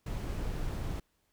brown noise, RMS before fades -35 dBFS, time 0.06-1 s, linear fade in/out 5 ms, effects pink hiss -75 dBFS RMS until 1.32 s

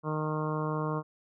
harmonic tone, 154.1 Hz, D#3, 16 cents flat, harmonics 1 / 2 / 3 / 4 / 5 / 6 / 7 / 8 / 9, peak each -32 / -37 / -36 / -40 / -46 / -41 / -37 / -44 / -46 dBFS, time 0.03-1.03 s, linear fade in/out 50 ms, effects none

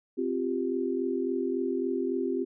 sine chord, C suspended fourth, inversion none, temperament just, 261.6 / 348.8 / 392.4 Hz, C4 / F4 / G4, 0 / -2 / +2 cents, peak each -31 dBFS, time 0.17-2.45 s, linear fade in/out 20 ms, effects none

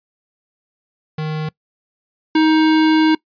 square tone pair in turn, 155.2 / 314.4 Hz, D#3 / D#4, -4 / +18 cents, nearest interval octave, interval 1222 cents, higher second, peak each -21 / -11 dBFS, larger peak second, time 1.18-1.49 / 2.35-3.15 s, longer second, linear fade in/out 5 ms, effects noise-tail reverb RT60 0.1 s tail -23 dB re dry + resampled to 11025 Hz

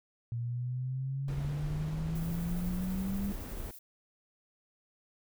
sine exponential sweep, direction up, 116.54 to 200.8 Hz, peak -32 dBFS, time 0.32-3.32 s, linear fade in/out 0 ms
brown noise, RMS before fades -39 dBFS, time 1.28-3.71 s, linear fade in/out 2 ms
violet noise with tremolo, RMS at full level -49 dBFS, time 2.15-3.79 s, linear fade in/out 5 ms, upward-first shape sine, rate 12 Hz, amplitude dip 30%
effects none

